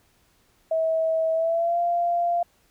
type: tone with pitch glide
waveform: sine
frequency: 646 to 692.4 Hz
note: E5 to F5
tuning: -35 to -15 cents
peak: -20 dBFS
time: 0.71-2.43 s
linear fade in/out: 5 ms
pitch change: +120 cents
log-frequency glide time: 1.33-1.79 s
effects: pink hiss -63 dBFS RMS until 2.7 s